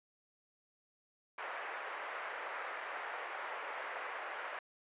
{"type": "band-pass noise", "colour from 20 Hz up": "white", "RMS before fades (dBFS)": -43, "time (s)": [1.38, 4.59], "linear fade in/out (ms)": 2, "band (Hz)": [490, 2000], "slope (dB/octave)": 24, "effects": ["resampled to 8000 Hz"]}